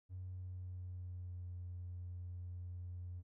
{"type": "tone with pitch glide", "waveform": "triangle", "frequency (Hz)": [92, 89.02], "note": ["F#2", "F2"], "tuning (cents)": [-9, 34], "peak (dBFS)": -40, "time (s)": [0.09, 3.23], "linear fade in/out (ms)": 50, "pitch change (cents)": -57, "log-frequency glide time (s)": [0.21, 1.5], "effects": ["tanh soft clip ceiling -41 dBFS"]}